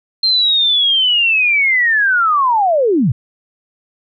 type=linear sweep; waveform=sine; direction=down; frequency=4186 to 98.7 Hz; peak=-10 dBFS; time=0.23-3.12 s; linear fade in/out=5 ms; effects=none